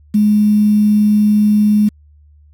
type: tone with quantisation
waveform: sine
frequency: 210 Hz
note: G#3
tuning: 19 cents sharp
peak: -8 dBFS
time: 0.14-1.89 s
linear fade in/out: 10 ms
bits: 6
effects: added 74 Hz sine -43 dBFS peak until 2.53 s + AAC 64 kbps